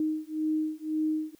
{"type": "beating tone pair", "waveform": "sine", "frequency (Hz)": [310, 311.9], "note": ["D#4", "D#4"], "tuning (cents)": [-6, 4], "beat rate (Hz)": 1.9, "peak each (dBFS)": -30, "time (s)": [0, 1.35], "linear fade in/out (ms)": 2, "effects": ["white hiss -64 dBFS RMS until 1.39 s"]}